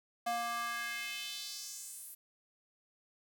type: tone with high-pass filter sweep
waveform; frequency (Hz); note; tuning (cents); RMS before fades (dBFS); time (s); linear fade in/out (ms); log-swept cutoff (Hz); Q
square; 235.3; A#3; +16; -40; 0.26-2.15; 10; 680 to 12000; 2.4
effects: 10-bit